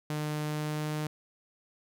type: tone with pitch glide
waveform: sawtooth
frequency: 151.2 to 152.43 Hz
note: D#3 to D#3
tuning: -49 to -35 cents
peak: -27 dBFS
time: 0.1-1.07 s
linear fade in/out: 2 ms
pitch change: +14 cents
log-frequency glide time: 0.45-0.92 s
effects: none